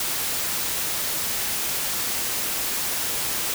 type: noise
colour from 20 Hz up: white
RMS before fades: -26 dBFS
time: 0-3.54 s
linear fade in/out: 2 ms
effects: none